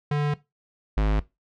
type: tone pair in turn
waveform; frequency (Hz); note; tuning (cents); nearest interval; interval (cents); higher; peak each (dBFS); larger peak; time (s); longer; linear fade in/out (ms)
square; 146.83 / 52.18; D3 / G#1; 0 / +9; octave + tritone; 1791; first; -22 / -20; second; 0.11-0.34 / 0.97-1.2; neither; 5
effects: noise-tail reverb RT60 0.2 s tail -18 dB re dry + low-pass 3000 Hz 12 dB/octave